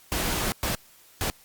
pink noise bursts at uneven times, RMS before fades -27 dBFS, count 3, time 0.12-0.52 / 0.63-0.75 / 1.21-1.3 s, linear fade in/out 0 ms, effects white hiss -55 dBFS RMS until 1.44 s + Opus 48 kbps

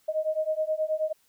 sine beating tone pair, 620 / 629.4 Hz, D#5 / D#5, -6 / +20 cents, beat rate 9.4 Hz, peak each -28 dBFS, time 0.08-1.13 s, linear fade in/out 10 ms, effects white hiss -66 dBFS RMS until 1.28 s

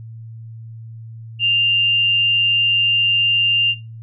sine tone with amplitude modulation, 2794 Hz, F7, in tune, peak -12 dBFS, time 1.39-3.75 s, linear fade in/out 50 ms, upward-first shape sine, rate 185 Hz, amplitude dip 25%, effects noise-tail reverb RT60 0.3 s tail -19 dB re dry + added 113 Hz sine -32 dBFS peak until 4.02 s

